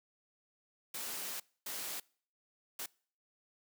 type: noise bursts at uneven times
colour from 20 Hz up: white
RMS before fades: -41 dBFS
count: 3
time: 0.94-1.4 / 1.66-2 / 2.79-2.86 s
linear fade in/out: 5 ms
effects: noise-tail reverb RT60 0.5 s tail -25 dB re dry + high-pass 200 Hz 12 dB/octave